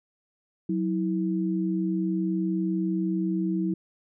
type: tone pair together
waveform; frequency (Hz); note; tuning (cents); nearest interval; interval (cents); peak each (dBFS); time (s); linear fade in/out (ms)
sine; 185 / 324.5; F#3 / E4; 0 / -27; minor seventh; 973; -26 / -27; 0.69-3.74; 5
effects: none